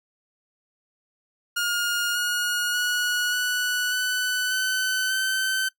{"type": "tone with pitch steps", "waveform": "sawtooth", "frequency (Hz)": [1423, 1441.2, 1459.6, 1478.3, 1497.2, 1516.3, 1535.7], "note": ["F6", "F#6", "F#6", "F#6", "F#6", "F#6", "G6"], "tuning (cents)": [32, -46, -24, -2, 20, 42, -36], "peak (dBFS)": -19, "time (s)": [1.56, 5.69], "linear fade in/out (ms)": 10, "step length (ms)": 590, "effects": ["noise-tail reverb RT60 0.1 s tail -20 dB re dry"]}